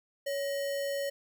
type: tone with sample-and-hold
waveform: sine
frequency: 560 Hz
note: C#5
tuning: 18 cents sharp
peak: -30 dBFS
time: 0.26-1.1 s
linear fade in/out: 10 ms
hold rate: 2450 Hz
effects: none